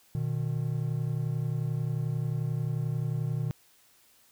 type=tone pair together; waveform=triangle; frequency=121.6 / 152.9 Hz; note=B2 / D#3; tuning=-26 / -30 cents; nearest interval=major third; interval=396 cents; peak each=-28 / -29 dBFS; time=0.15-3.51 s; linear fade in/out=0 ms; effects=white hiss -62 dBFS RMS until 4.31 s